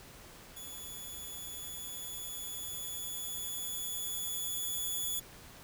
5% pulse tone with level ramp, 3418 Hz, G#7, 49 cents sharp, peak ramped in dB -36 to -25 dBFS, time 0.56-5.2 s, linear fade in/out 10 ms, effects pink hiss -53 dBFS RMS until 5.63 s

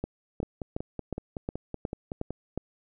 two click trains, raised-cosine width 2 ms, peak -17 / -20 dBFS, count 8 / 11, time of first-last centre 0.04-2.576 / 0.43-2.306 s, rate 2.76 / 5.33 Hz, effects none

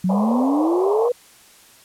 sine exponential sweep, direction up, 178.4 to 497.9 Hz, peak -16 dBFS, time 0.04-1.12 s, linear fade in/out 5 ms
pink band-pass noise, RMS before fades -25 dBFS, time 0.09-1.09 s, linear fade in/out 5 ms, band 440 to 1100 Hz, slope 96 dB/octave
effects white hiss -49 dBFS RMS until 1.84 s + low-pass 12000 Hz 12 dB/octave

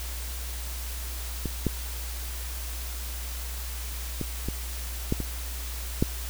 clicks, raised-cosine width 3 ms, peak -17 / -11 / -16 / -17 / -11 / -18 / -8 dBFS, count 7, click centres 1.457 / 1.667 / 4.213 / 4.486 / 5.124 / 5.203 / 6.025 s, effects added 60 Hz sine -33 dBFS peak until 6.29 s + white hiss -39 dBFS RMS until 6.29 s

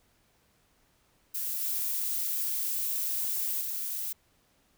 violet noise with level steps, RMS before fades -33 / -31 / -34 dBFS, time 1.34-4.13 s, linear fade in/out 10 ms, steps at 1.61 / 3.61 s, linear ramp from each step 2 ms, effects pink hiss -68 dBFS RMS until 4.77 s

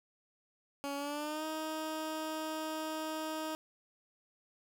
15% pulse tone with pitch glide, 281.2 to 313.8 Hz, C#4 to D#4, +25 to +15 cents, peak -30 dBFS, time 0.84-3.55 s, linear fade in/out 0 ms, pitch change +190 cents, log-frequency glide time 0.96-1.45 s, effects none

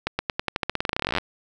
accelerating click train, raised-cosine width 0.3 ms, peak -7 dBFS, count 26, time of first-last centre 0.07-1.184 s, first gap 120 ms, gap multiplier 0.9, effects none

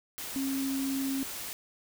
sine tone in noise, 270 Hz, C#4, 45 cents flat, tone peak -29 dBFS, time 0.36-1.23 s, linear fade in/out 0 ms, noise white, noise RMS -39 dBFS, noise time 0.18-1.53 s, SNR +7 dB, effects none

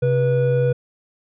triangle tone pair together, 132.24 / 487.3 Hz, C3 / B4, +19 / -23 cents, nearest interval octave + major seventh, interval 2258 cents, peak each -16 dBFS, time 0.02-0.73 s, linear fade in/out 10 ms, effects resampled to 8000 Hz

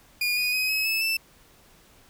30% pulse tone with pitch steps, 2433 / 2476 / 2519 / 2563 / 2608 / 2653 Hz, D#7 / D#7 / D#7 / E7 / E7 / E7, -39 / -9 / +21 / -49 / -19 / +10 cents, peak -20 dBFS, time 0.21-1.17 s, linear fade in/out 5 ms, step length 160 ms, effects pink hiss -56 dBFS RMS until 2.09 s

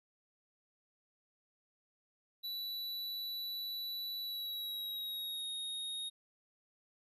square tone with pitch glide, 3951 to 3736 Hz, B7 to A#7, 0 to +3 cents, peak -39 dBFS, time 2.43-6.1 s, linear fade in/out 20 ms, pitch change -97 cents, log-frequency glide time 4.2-5.48 s, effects none

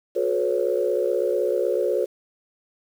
sine tone cluster, 364.6 / 431.8 / 501 / 557 Hz, F#4 / A4 / B4 / C#5, -25 / -33 / +25 / +8 cents, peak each -25 dBFS, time 0.15-2.06 s, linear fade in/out 20 ms, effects tanh soft clip ceiling -9 dBFS + 8-bit

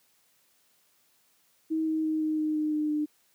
sine tone with pitch steps, 318.2 / 315.6 / 313.1 / 310.6 / 308.1 / 305.6 / 303.1 / 300.7 Hz, D#4 / D#4 / D#4 / D#4 / D#4 / D#4 / D#4 / D4, +39 / +25 / +11 / -3 / -17 / -31 / -45 / +41 cents, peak -25 dBFS, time 1.7-3.06 s, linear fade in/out 20 ms, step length 170 ms, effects white hiss -67 dBFS RMS until 3.34 s + high-pass 100 Hz 12 dB/octave

